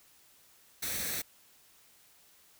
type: noise with comb filter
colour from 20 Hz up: white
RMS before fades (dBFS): -35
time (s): 0.82-1.22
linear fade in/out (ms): 10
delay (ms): 0.5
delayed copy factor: +0.55
effects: white hiss -62 dBFS RMS until 2.59 s